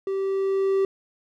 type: tone with level ramp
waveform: triangle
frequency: 388.2 Hz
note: G4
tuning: 17 cents flat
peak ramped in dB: -22 to -16 dBFS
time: 0.07-0.85 s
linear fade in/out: 2 ms
effects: none